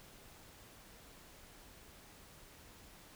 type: silence
effects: pink hiss -58 dBFS RMS until 3.15 s